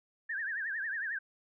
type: tone with vibrato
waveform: sine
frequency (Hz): 1700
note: G#6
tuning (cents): +40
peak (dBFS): -33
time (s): 0.29-1.19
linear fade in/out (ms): 10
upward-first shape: triangle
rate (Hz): 11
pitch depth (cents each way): 190
effects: none